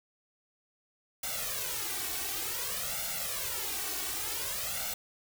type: noise with flanger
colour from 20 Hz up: white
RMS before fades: -35 dBFS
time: 1.23-4.94 s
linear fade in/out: 5 ms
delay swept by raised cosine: 1.4 to 2.7 ms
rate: 0.55 Hz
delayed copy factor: +1
effects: none